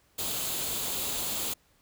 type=noise with comb filter; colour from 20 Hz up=white; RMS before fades=-32 dBFS; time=0.18-1.54 s; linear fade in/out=10 ms; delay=0.27 ms; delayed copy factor=+0.5; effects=pink hiss -66 dBFS RMS until 1.81 s